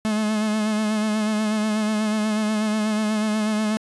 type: tone with vibrato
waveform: 45% pulse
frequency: 214.5 Hz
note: A3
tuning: 44 cents flat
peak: -20 dBFS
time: 0.05-3.77 s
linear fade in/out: 0 ms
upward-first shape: sine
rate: 8.2 Hz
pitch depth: 35 cents each way
effects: resampled to 24000 Hz